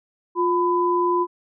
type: tone pair together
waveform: sine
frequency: 353.1 / 1002 Hz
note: F4 / B5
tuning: +19 / +25 cents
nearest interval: octave + tritone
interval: 1806 cents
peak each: -20 dBFS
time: 0.35-1.27 s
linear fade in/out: 50 ms
effects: none